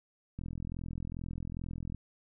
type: click train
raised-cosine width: 5 ms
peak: -27 dBFS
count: 67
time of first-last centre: 0.39-1.947 s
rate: 42.4 Hz
effects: none